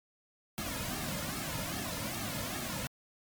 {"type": "noise with flanger", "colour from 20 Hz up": "pink", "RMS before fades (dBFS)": -37, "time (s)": [0.58, 2.87], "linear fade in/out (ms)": 0, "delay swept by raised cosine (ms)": [2, 2.63], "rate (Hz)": 2.5, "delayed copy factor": -0.9, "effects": ["MP3 96 kbps"]}